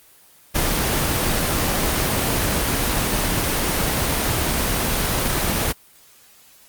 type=noise; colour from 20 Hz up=pink; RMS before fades=-20 dBFS; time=0.54-5.73 s; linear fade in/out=20 ms; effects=white hiss -51 dBFS RMS until 6.68 s + Opus 24 kbps

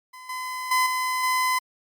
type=tone with level steps; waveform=30% pulse; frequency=1018 Hz; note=C6; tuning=48 cents flat; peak=-38 / -27 / -16 / -21 / -18 dBFS; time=0.13-1.59 s; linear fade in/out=10 ms; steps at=0.29 / 0.71 / 0.86 / 1.23 s; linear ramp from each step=5 ms; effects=Opus 48 kbps

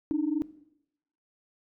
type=tone pair together; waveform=sine; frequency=289.9 / 313 Hz; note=D4 / D#4; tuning=-22 / +10 cents; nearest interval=minor second; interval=132 cents; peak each=-27 dBFS; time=0.11-0.42 s; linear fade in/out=0 ms; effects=noise-tail reverb RT60 0.8 s tail -18 dB re dry + tanh soft clip ceiling -18 dBFS

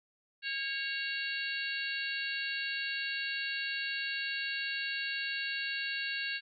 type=harmonic tone with a mistuned harmonic; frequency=554.4 Hz; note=C#5; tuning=in tune; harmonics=3 / 4 / 5 / 6 / 7 / 8; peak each=-37 / -43 / -38 / -49 / -42 / -42 dBFS; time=0.42-6.41 s; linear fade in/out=50 ms; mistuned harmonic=3; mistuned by=-35 cents; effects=none

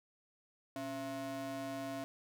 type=ring-modulated tone; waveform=square; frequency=198.4 Hz; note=G3; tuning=21 cents sharp; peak=-37 dBFS; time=0.76-2.04 s; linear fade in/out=0 ms; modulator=474 Hz; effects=none

